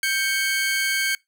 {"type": "tone pair together", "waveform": "sawtooth", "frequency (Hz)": [1570.1, 2217], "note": ["G6", "C#7"], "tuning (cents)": [2, 0], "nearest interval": "tritone", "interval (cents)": 598, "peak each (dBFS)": -20, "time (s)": [0.03, 1.15], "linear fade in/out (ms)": 2, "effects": ["noise-tail reverb RT60 0.2 s tail -25 dB re dry"]}